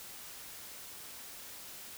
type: silence
effects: white hiss -48 dBFS RMS until 1.97 s